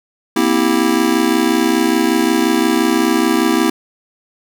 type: chord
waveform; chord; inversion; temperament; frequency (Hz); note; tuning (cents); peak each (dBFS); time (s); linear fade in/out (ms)
square; C dominant seventh; third; just; 235.5 / 261.6 / 327 / 392.4; Bb3 / C4 / E4 / G4; +18 / 0 / -14 / +2; -19 / -19 / -16 / -21; 0.36-3.7; 5
effects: none